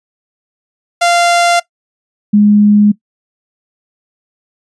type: tone pair in turn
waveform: sawtooth / sine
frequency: 693 / 207.6 Hz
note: F5 / G#3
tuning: -14 / 0 cents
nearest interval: octave + major sixth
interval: 2086 cents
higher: first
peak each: -4 dBFS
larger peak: neither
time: 1.01-1.6 / 2.33-2.92 s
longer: neither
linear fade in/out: 10 ms
effects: noise-tail reverb RT60 0.1 s tail -19 dB re dry + resampled to 22050 Hz